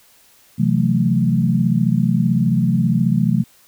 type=chord; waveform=sine; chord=F# half-diminished seventh; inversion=second; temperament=equal with one note detuned; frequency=130.81 / 166.54 / 185 / 220 Hz; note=C3 / E3 / F#3 / A3; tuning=0 / +18 / 0 / 0 cents; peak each=-19 dBFS; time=0.58-3.44 s; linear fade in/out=20 ms; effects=white hiss -52 dBFS RMS until 3.67 s